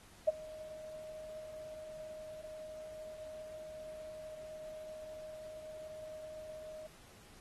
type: tone with ADSR envelope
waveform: sine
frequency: 622.3 Hz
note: D#5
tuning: in tune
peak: -22 dBFS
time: 0.27-6.87 s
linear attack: 14 ms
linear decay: 23 ms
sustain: -23 dB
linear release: 7 ms
effects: pink hiss -60 dBFS RMS until 7.4 s + AAC 32 kbps